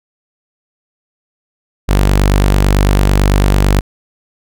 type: tone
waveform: sawtooth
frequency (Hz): 49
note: G1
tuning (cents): 0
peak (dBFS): -4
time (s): 1.88-3.81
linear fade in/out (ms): 20
effects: none